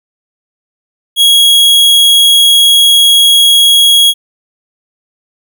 45% pulse tone, 3313 Hz, G#7, 5 cents flat, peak -3 dBFS, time 1.16-4.14 s, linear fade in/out 50 ms, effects none

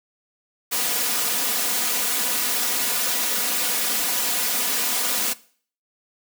white noise with comb filter, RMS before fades -23 dBFS, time 0.71-5.34 s, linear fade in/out 20 ms, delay 4.1 ms, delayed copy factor +0.7, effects noise-tail reverb RT60 0.5 s tail -20 dB re dry + high-pass 200 Hz 12 dB/octave

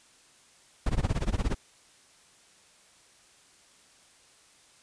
brown noise with tremolo, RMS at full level -24 dBFS, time 0.86-1.55 s, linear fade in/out 5 ms, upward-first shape sine, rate 17 Hz, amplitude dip 95%, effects white hiss -59 dBFS RMS until 4.82 s + resampled to 22050 Hz

